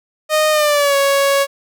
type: tone with pitch glide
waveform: sawtooth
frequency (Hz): 617 to 556.1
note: D#5 to C#5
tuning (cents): -15 to +5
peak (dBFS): -8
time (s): 0.29-1.47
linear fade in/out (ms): 50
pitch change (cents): -180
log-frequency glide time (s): 0.51-0.96
effects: none